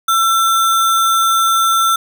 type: tone with sample-and-hold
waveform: sine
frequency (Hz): 1344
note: E6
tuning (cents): +33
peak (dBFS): -10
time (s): 0.08-1.96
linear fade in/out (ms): 5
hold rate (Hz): 4900
effects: none